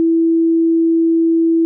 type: tone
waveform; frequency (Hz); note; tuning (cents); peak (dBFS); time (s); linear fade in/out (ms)
sine; 329.6; E4; 0; -10; 0-1.65; 0
effects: none